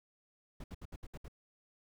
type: noise bursts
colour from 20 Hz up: brown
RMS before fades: -45 dBFS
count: 7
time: 0.6-1.282 s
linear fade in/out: 5 ms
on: 40 ms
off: 67 ms
effects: none